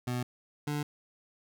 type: tone pair in turn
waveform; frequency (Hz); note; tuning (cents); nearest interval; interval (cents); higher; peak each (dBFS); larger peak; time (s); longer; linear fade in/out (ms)
25% pulse; 123.7 / 147.41; B2 / D3; +3 / +7; minor third; 304; second; -27; neither; 0.07-0.23 / 0.67-0.83; neither; 5
effects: none

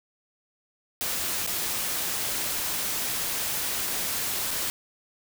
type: noise with dropouts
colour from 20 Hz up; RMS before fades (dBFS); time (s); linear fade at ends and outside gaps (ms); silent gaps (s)
white; -29; 1.01-4.7; 0; 1.465-1.474 / 4.508-4.512
effects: none

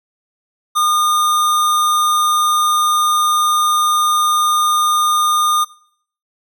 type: tone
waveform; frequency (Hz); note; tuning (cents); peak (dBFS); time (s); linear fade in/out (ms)
square; 1217; D#6; -39; -13; 0.75-5.65; 20
effects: noise-tail reverb RT60 0.6 s tail -20 dB re dry

